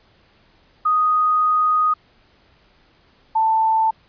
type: tone pair in turn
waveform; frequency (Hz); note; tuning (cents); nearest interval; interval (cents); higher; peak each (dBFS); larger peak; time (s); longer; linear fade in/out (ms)
sine; 1244.5 / 886.6; D#6 / A5; 0 / +13; tritone; 587; first; -14; neither; 0.85-1.94 / 3.35-3.91; first; 10
effects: pink hiss -56 dBFS RMS until 4.08 s + resampled to 11025 Hz